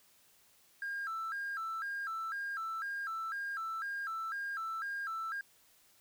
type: tone with vibrato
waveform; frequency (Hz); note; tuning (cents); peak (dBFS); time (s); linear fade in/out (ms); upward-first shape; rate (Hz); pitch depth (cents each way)
triangle; 1463; F#6; -20; -33; 0.82-5.41; 2; square; 2; 170
effects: tanh soft clip ceiling -32 dBFS + white hiss -66 dBFS RMS until 6 s